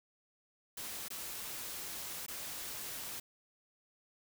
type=noise with dropouts; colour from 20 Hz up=white; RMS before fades=-43 dBFS; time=0.77-3.2 s; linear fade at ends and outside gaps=5 ms; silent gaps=1.084-1.103 / 2.264-2.281 s; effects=none